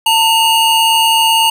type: tone pair together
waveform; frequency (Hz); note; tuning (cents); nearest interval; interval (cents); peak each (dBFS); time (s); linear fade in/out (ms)
square; 902 / 2864; A5 / F7; +43 / +43; octave + minor sixth; 2000; -12; 0.06-1.5; 5
effects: none